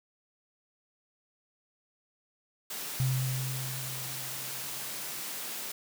white high-pass noise, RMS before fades -38 dBFS, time 2.7-5.72 s, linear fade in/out 5 ms, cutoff 130 Hz, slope 96 dB/octave
sine tone with exponential decay, 130 Hz, C3, 11 cents flat, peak -24 dBFS, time 3-5.21 s, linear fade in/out 0 ms, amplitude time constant 480 ms
effects none

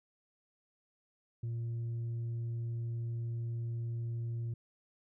sine tone with tanh clipping, 116.54 Hz, A#2, in tune, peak -35 dBFS, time 1.43-4.54 s, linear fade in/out 5 ms, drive 2 dB, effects none

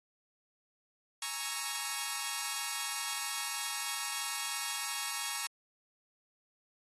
5% pulse chord, A# half-diminished seventh, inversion third, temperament equal, 830.6 / 932.3 / 1108.7 / 1318.5 Hz, G#5 / A#5 / C#6 / E6, 0 / 0 / 0 / 0 cents, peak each -31 / -28 / -28 / -31 dBFS, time 1.22-5.47 s, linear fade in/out 2 ms, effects AAC 32 kbps

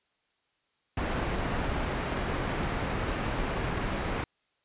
pink low-pass noise, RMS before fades -31 dBFS, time 0.97-4.24 s, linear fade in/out 2 ms, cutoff 2200 Hz, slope 12 dB/octave, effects white hiss -74 dBFS RMS until 4.64 s + resampled to 8000 Hz

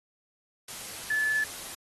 sine tone in noise, 1732 Hz, A6, 28 cents flat, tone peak -24 dBFS, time 1.1-1.44 s, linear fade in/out 5 ms, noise white, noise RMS -40 dBFS, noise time 0.68-1.75 s, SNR +13 dB, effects AAC 32 kbps

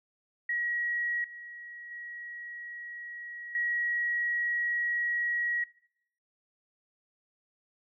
sine tone with level steps, 1908 Hz, A#6, 40 cents sharp, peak -28 / -42 / -39 / -27 dBFS, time 0.49-5.64 s, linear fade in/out 5 ms, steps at 1.24 / 1.91 / 3.55 s, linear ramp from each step 2 ms, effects noise-tail reverb RT60 0.7 s tail -21 dB re dry

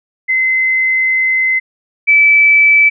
sine tone pair in turn, 2055 / 2309 Hz, C7 / D7, -32 / -30 cents, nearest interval major second, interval 202 cents, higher second, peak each -10 / -5 dBFS, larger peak second, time 0.28-1.6 / 2.07-2.9 s, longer first, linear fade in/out 20 ms, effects none

